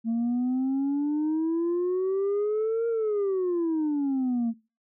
sine exponential two-way sweep, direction up then down, 225.2 to 466.2 to 225.2 Hz, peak -21 dBFS, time 0.04-4.54 s, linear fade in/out 50 ms, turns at 2.88 s, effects noise-tail reverb RT60 0.3 s tail -23 dB re dry + tanh soft clip ceiling -22 dBFS

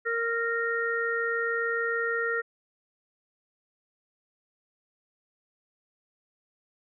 harmonic tone, 463.2 Hz, A#4, 11 cents flat, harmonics 1 / 3 / 4, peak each -30 / -30 / -30 dBFS, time 0.05-2.42 s, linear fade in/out 20 ms, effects none

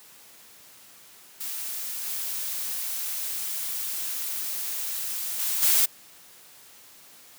blue noise with level steps, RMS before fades -33 / -31 / -27 / -20 dBFS, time 1.4-5.86 s, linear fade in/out 10 ms, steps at 2.05 / 5.39 / 5.62 s, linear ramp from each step 10 ms, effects white hiss -51 dBFS RMS until 7.38 s + high-pass 100 Hz 12 dB/octave

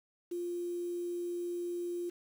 sine tone with quantisation, 349.2 Hz, F4, in tune, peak -34 dBFS, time 0.31-2.1 s, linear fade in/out 10 ms, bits 9, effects none

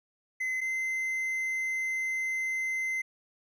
triangle tone pair in turn, 2045 / 2066 Hz, C7 / C7, -40 / -22 cents, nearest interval unison, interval 18 cents, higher second, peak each -27 dBFS, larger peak neither, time 0.4-0.61 / 0.61-3.02 s, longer second, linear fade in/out 10 ms, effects none

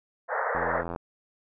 pink band-pass noise, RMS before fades -28 dBFS, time 0.28-0.84 s, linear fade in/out 50 ms, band 450 to 1900 Hz, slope 96 dB/octave
click train, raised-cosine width 1 ms, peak -20 dBFS, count 36, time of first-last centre 0.55-0.961 s, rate 85.1 Hz
effects none

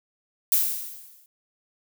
violet noise with exponential decay, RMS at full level -18 dBFS, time 0.52-1.26 s, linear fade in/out 1 ms, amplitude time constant 160 ms, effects none

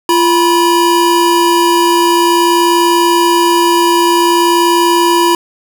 square tone pair together, 344.9 / 974.2 Hz, F4 / B5, -22 / -24 cents, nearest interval octave + tritone, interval 1798 cents, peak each -11 dBFS, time 0.09-5.35 s, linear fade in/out 2 ms, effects none

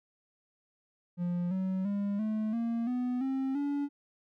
triangle tone with pitch steps, 175.7 / 188.31 / 201.8 / 216.3 / 231.8 / 248.5 / 266.3 / 285.4 Hz, F3 / F#3 / G#3 / A3 / A#3 / B3 / C4 / D4, +11 / +31 / -49 / -29 / -10 / +11 / +31 / -49 cents, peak -27 dBFS, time 1.17-3.89 s, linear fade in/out 50 ms, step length 340 ms, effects none

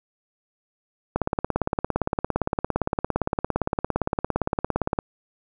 click train, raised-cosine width 1 ms, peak -8 dBFS, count 68, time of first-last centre 1.16-4.989 s, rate 17.5 Hz, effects none

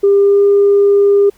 sine tone with pitch glide, 399.6 to 402.6 Hz, G4 to G4, +33 to +46 cents, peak -5 dBFS, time 0.03-1.3 s, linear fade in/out 10 ms, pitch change +13 cents, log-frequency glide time 0.19-0.42 s, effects tanh soft clip ceiling -2 dBFS + pink hiss -50 dBFS RMS until 1.37 s

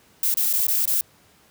violet noise with dropouts, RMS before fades -21 dBFS, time 0.23-1.01 s, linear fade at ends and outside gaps 1 ms, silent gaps 0.341-0.371 / 0.529-0.536 / 0.668-0.683 / 0.855-0.876 s, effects pink hiss -56 dBFS RMS until 1.5 s + high-pass 80 Hz 12 dB/octave

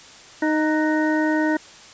harmonic tone with a mistuned harmonic, 310 Hz, D#4, 6 cents flat, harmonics 1 / 2 / 3 / 5 / 6, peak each -19 / -26 / -28 / -29 / -28 dBFS, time 0.42-1.57 s, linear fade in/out 5 ms, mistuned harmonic 5, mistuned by -66 cents, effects white hiss -44 dBFS RMS until 1.93 s + resampled to 16000 Hz

